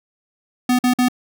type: tone bursts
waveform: square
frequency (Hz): 249.2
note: B3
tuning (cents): +16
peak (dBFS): -14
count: 3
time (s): 0.69-1.085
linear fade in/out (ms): 5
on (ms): 99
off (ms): 49
effects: none